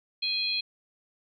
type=harmonic tone; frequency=830.6 Hz; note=G#5; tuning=in tune; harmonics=3 / 4 / 5; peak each=-33 / -33 / -28 dBFS; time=0.22-0.61 s; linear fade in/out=10 ms; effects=none